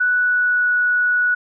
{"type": "tone with pitch glide", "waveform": "sine", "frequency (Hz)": [1480, 1468.9], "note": ["F#6", "F#6"], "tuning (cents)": [0, -13], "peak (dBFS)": -14, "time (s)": [0, 1.35], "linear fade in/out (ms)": 10, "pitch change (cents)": -13, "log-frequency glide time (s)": [0.11, 0.71], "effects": []}